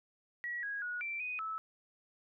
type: tone with pitch steps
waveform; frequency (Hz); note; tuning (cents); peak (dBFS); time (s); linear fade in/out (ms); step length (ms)
sine; 1922 / 1649 / 1456 / 2345 / 2492 / 1305; B6 / G#6 / F#6 / D7 / D#7 / E6; -48 / -13 / -28 / -3 / +2 / -18; -36; 0.44-1.58; 0; 190
effects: none